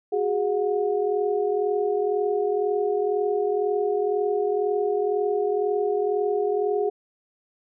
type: tone cluster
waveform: sine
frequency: 371.3 / 413.3 / 724 Hz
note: F#4 / G#4 / F#5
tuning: +6 / -8 / -38 cents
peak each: -28 / -22 / -30 dBFS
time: 0.12-6.9 s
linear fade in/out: 10 ms
effects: none